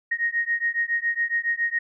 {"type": "beating tone pair", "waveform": "sine", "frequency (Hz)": [1864.7, 1871.9], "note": ["A#6", "A#6"], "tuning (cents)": [0, 7], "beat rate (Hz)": 7.2, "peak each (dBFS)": -25, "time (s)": [0.11, 1.79], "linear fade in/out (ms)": 10, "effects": []}